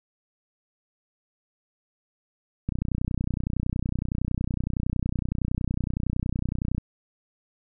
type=click train; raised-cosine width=5 ms; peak=-14 dBFS; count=127; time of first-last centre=2.69-6.781 s; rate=30.8 Hz; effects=none